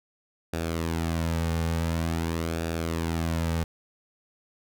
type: tone with flanger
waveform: sawtooth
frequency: 82.5 Hz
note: E2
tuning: 2 cents sharp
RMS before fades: -28 dBFS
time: 0.53-3.64 s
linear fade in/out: 5 ms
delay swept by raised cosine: 0.96 to 3.06 ms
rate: 0.47 Hz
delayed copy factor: -0.55
effects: none